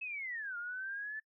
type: linear two-way sweep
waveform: sine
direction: down then up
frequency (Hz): 2613 to 1396.9 to 1758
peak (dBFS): -38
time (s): 0.01-1.2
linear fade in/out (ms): 10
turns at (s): 0.57
effects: noise-tail reverb RT60 0.1 s tail -22 dB re dry